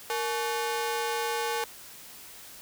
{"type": "ring-modulated tone", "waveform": "sawtooth", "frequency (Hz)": 659.3, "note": "E5", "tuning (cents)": 0, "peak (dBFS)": -21, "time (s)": [0.1, 1.64], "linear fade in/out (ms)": 0, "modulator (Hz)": 195, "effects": ["white hiss -47 dBFS RMS until 2.61 s"]}